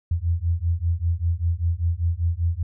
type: beating tone pair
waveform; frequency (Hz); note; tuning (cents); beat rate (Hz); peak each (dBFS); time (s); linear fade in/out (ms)
sine; 82.41 / 87.51; E2 / F2; 0 / +4; 5.1; -23; 0.11-2.63; 5
effects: none

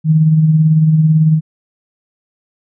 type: tone with tremolo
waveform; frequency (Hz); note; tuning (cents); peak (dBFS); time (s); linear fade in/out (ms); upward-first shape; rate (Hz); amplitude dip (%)
sine; 157.1; D#3; +17; -5; 0.04-1.41; 50; sine; 18; 40
effects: none

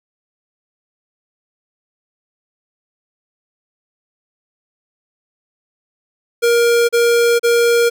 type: tone bursts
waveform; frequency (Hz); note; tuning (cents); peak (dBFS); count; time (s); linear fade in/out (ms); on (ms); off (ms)
square; 470.9; A#4; +18; -11; 3; 6.42-7.9; 20; 470; 35
effects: none

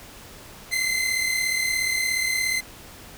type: tone pair together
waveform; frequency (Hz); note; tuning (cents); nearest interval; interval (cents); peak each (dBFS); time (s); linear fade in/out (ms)
sawtooth; 2056 / 2093; C7 / C7; -31 / 0; unison; 31; -20 / -24; 0.71-2.61; 20
effects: pink hiss -44 dBFS RMS until 3.17 s

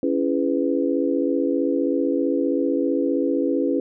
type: chord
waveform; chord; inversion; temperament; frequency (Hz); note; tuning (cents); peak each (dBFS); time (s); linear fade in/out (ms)
sine; C# minor seventh; none; just; 277.2 / 332.6 / 415.8 / 498.9; C#4 / E4 / G#4 / B4; 0 / +16 / +2 / +17; -22 / -24 / -27 / -25; 0.03-3.8; 2
effects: none

